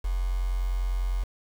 sine tone with quantisation, 45.01 Hz, F#1, 47 cents flat, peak -24 dBFS, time 0.04-1.24 s, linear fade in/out 10 ms, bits 7, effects none

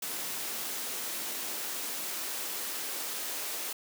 white noise with high-pass filter sweep, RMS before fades -36 dBFS, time 0.02-3.73 s, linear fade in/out 5 ms, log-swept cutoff 210 to 340 Hz, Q 1.1, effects none

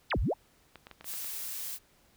sine exponential two-way sweep, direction down then up, 5588 to 37 to 1003 Hz, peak -26 dBFS, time 0.1-0.34 s, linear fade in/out 20 ms, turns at 0.19 s
clicks, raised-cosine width 0.3 ms, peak -30 dBFS, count 7, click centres 0.757 / 0.869 / 0.913 / 1.01 / 1.044 / 1.138 / 1.245 s
blue noise, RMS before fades -38 dBFS, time 1.04-1.79 s, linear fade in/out 50 ms
effects pink hiss -65 dBFS RMS until 2.16 s

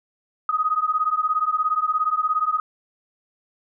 sine beating tone pair, 1244.5 / 1261.5 Hz, D#6 / D#6, 0 / +23 cents, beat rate 17 Hz, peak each -22 dBFS, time 0.49-2.6 s, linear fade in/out 2 ms, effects none

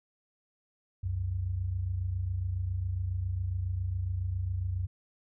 sine tone pair together, 66.02 / 93.3 Hz, C2 / F#2, +16 / +15 cents, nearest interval tritone, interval 599 cents, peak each -36 / -30 dBFS, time 1.03-4.87 s, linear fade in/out 10 ms, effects none

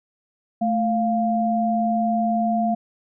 sine tone pair together, 219.9 / 698 Hz, A3 / F5, -1 / -1 cents, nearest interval octave + minor sixth, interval 2000 cents, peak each -21 dBFS, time 0.61-2.75 s, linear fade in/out 10 ms, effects none

